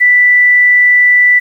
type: tone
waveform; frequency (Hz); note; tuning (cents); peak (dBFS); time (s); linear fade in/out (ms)
sine; 1975.5; B6; 0; -4; 0-1.4; 20
effects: 7-bit